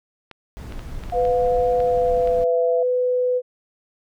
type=clicks; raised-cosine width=0.3 ms; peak=-23 dBFS; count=8; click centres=0.313 / 0.723 / 0.793 / 1.037 / 1.099 / 1.252 / 1.803 / 2.274 s
type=noise; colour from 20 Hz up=brown; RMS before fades=-32 dBFS; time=0.57-2.44 s; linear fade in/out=0 ms
type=tone with pitch glide; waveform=sine; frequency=709 to 671.5 Hz; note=F5 to E5; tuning=+26 to +32 cents; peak=-22 dBFS; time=1.12-2.83 s; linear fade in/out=5 ms; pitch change=-94 cents; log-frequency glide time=1.79-2.54 s
type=tone; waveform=sine; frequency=499.3 Hz; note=B4; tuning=19 cents sharp; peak=-17 dBFS; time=1.13-3.42 s; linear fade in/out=50 ms
effects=none